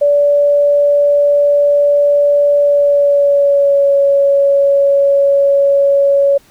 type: tone with pitch glide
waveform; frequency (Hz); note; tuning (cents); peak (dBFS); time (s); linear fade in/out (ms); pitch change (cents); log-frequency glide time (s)
sine; 577 to 559.6; D5 to C#5; -31 to +16; -7; 0.01-6.38; 10; -53; 2.58-3.95
effects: pink hiss -48 dBFS RMS until 6.5 s